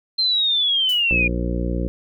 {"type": "linear sweep", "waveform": "sine", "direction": "down", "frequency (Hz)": [4164, 2400], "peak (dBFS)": -16, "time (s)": [0.18, 1.28], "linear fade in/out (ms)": 10}
{"type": "noise with exponential decay", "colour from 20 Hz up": "blue", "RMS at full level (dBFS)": -32, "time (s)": [0.89, 1.12], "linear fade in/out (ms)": 2, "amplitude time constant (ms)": 48}
{"type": "harmonic tone", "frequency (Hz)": 59.6, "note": "A#1", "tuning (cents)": 39, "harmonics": [1, 2, 3, 4, 5, 6, 7, 8, 9], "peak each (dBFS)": [-23, -31, -27, -32, -30, -32, -41, -34, -33], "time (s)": [1.11, 1.88], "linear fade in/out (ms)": 0}
{"effects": []}